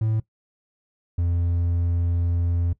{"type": "tone pair in turn", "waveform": "triangle", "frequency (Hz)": [110, 86.13], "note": ["A2", "F2"], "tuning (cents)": [0, -23], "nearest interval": "major third", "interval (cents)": 423, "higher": "first", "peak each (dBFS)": -18, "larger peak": "neither", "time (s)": [[0.01, 0.2], [1.18, 2.73]], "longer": "second", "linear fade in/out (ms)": 5, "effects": ["noise-tail reverb RT60 0.1 s tail -18 dB re dry"]}